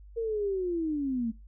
sine linear sweep, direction down, 466.2 to 219.3 Hz, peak -27 dBFS, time 0.16-1.32 s, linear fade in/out 20 ms, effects noise-tail reverb RT60 0.2 s tail -21 dB re dry + added 50 Hz sine -47 dBFS peak until 1.47 s

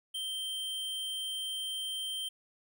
square tone, 3136 Hz, G7, in tune, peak -35 dBFS, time 0.14-2.29 s, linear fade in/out 10 ms, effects none

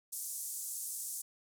white band-pass noise, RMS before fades -41 dBFS, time 0.12-1.22 s, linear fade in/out 10 ms, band 6900 to 12000 Hz, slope 24 dB/octave, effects none

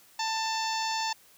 harmonic tone, 889 Hz, A5, 18 cents sharp, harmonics 1 / 2 / 3 / 4 / 5 / 6 / 7 / 8, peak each -30 / -38 / -39 / -40 / -37 / -38 / -43 / -43 dBFS, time 0.19-1.13 s, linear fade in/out 5 ms, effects white hiss -58 dBFS RMS until 1.37 s

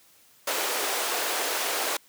pink high-pass noise, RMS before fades -28 dBFS, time 0.47-1.97 s, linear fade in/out 5 ms, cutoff 410 Hz, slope 24 dB/octave, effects white hiss -58 dBFS RMS until 2.08 s + high-pass 80 Hz 12 dB/octave

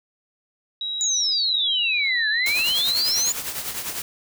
sine tone with pitch glide, 3851 to 4127 Hz, B7 to C8, -44 to -25 cents, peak -25 dBFS, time 0.81-3.3 s, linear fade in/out 2 ms, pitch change +119 cents, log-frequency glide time 1.65-2.79 s
sine exponential two-way sweep, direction down then up, 7040 to 1679 to 7040 Hz, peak -20 dBFS, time 1.01-3.32 s, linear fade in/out 0 ms, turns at 2.29 s
white noise with tremolo, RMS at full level -27 dBFS, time 2.46-4.02 s, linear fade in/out 2 ms, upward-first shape triangle, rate 10 Hz, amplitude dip 65%
effects none

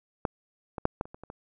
clicks, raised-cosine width 1 ms, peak -12 / -20 / -8 / -15 / -30 / -29 / -29 / -26 dBFS, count 8, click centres 0.252 / 0.782 / 0.854 / 1.011 / 1.055 / 1.145 / 1.236 / 1.301 s, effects none

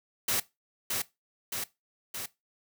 white noise with echo, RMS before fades -28 dBFS, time 0.28-0.4 s, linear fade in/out 5 ms, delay 620 ms, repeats 3, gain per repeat -3 dB, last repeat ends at 2.26 s, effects noise-tail reverb RT60 0.2 s tail -18 dB re dry

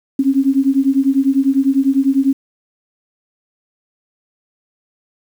sine beating tone pair, 266.3 / 276.3 Hz, C4 / C#4, +31 / -6 cents, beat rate 10 Hz, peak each -14 dBFS, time 0.19-2.33 s, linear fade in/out 5 ms, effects 7-bit

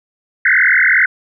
sine tone with frequency modulation, 1800 Hz, A6, 39 cents sharp, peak -8 dBFS, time 0.45-1.06 s, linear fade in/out 5 ms, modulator 42.2 Hz, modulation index 7.7, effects none

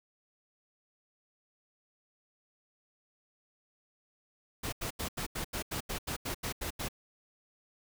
pink noise bursts, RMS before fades -36 dBFS, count 13, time 4.63-6.886 s, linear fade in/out 10 ms, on 96 ms, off 84 ms, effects none

